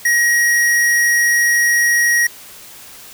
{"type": "tone", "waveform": "square", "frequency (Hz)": 1894, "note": "A#6", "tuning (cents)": 27, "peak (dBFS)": -12, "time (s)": [0.05, 2.27], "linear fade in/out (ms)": 5, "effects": ["white hiss -38 dBFS RMS until 3.13 s"]}